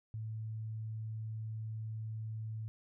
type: tone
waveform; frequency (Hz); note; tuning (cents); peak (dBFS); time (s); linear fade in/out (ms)
sine; 110; A2; 0; -38; 0.14-2.68; 0
effects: none